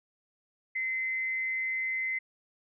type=tone with amplitude modulation; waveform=sine; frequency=2060 Hz; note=C7; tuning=28 cents flat; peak=-27 dBFS; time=0.75-2.19 s; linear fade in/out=10 ms; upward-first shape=sine; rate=211 Hz; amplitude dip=40%; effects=none